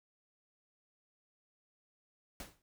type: noise with exponential decay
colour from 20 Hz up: pink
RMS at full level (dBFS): -42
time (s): 2.4-2.62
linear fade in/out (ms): 1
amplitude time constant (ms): 46
effects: none